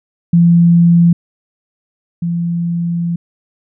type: tone pair in turn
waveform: sine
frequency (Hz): 170.7 / 170.7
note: F3 / F3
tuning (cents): -39 / -39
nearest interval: unison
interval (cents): 0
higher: neither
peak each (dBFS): -5 / -14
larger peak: first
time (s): 0.33-1.13 / 2.22-3.16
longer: second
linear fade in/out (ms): 5
effects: none